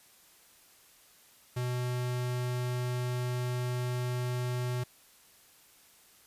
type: tone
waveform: square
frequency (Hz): 124.1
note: B2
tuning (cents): +9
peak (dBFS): -31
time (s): 1.56-4.84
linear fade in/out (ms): 10
effects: white hiss -60 dBFS RMS until 6.26 s + resampled to 32000 Hz